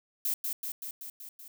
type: noise with echo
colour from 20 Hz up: violet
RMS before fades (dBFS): -30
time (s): 0.25-0.34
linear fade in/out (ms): 2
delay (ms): 190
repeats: 6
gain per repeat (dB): -3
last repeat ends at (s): 1.48
effects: none